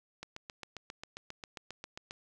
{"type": "click train", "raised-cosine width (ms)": 0.2, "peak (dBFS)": -25, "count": 15, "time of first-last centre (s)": [0.23, 2.109], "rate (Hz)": 7.45, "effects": []}